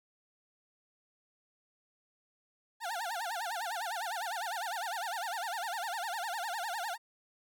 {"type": "tone with vibrato", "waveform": "30% pulse", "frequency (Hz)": 798, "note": "G5", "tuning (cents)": 31, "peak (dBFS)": -32, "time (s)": [2.8, 6.98], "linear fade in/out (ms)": 50, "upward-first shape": "sine", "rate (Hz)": 9.9, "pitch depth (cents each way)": 270, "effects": []}